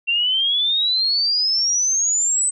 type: exponential sweep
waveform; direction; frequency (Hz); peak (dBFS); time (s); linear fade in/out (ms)
sine; up; 2726 to 8170; -16; 0.07-2.51; 20
effects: none